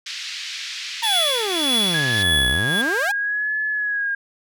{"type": "band-pass noise", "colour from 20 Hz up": "white", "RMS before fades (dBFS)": -31, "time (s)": [0.06, 2.23], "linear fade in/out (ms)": 5, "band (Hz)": [1900, 5000], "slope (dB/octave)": 24}
{"type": "exponential two-way sweep", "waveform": "sawtooth", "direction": "down then up", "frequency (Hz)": [947, 59.6, 874], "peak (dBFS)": -19, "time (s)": [1.02, 3.12], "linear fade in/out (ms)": 10, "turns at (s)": 2.48}
{"type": "tone with tremolo", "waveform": "square", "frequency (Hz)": 3400, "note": "G#7", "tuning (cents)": 40, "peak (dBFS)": -17, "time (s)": [1.03, 2.82], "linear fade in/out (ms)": 10, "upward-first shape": "triangle", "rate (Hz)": 1.7, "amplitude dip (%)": 80}
{"type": "tone with vibrato", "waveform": "sine", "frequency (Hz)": 1661.2, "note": "G#6", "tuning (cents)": 0, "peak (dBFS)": -20, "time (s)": [1.94, 4.15], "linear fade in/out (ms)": 5, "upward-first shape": "sine", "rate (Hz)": 0.75, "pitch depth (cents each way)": 57}
{"effects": []}